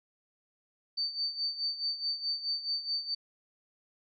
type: tone with tremolo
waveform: sine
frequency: 4576 Hz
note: D8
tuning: 46 cents flat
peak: -28 dBFS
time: 0.97-3.15 s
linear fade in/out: 10 ms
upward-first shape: sine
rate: 4.7 Hz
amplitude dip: 75%
effects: none